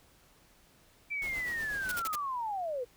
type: linear sweep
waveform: sine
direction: down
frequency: 2347 to 466.2 Hz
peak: -32 dBFS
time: 1.1-2.85 s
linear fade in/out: 20 ms
type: noise with tremolo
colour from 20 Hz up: pink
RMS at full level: -45 dBFS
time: 1.22-2.02 s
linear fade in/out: 0 ms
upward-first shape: sine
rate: 8.2 Hz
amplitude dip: 40%
type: noise bursts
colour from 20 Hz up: white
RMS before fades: -37 dBFS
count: 4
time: 1.89-2.154 s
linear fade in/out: 0 ms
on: 24 ms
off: 56 ms
effects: pink hiss -63 dBFS RMS until 2.96 s